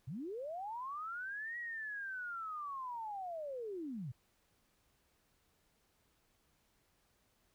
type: linear two-way sweep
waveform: sine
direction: up then down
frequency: 109.8 to 1928 to 109.8 Hz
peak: -40 dBFS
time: 0.07-4.12 s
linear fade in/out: 10 ms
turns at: 1.58 s
effects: pink hiss -75 dBFS RMS until 7.54 s